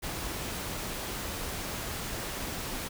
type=noise; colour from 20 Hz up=pink; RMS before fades=-36 dBFS; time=0.02-2.89 s; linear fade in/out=20 ms; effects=none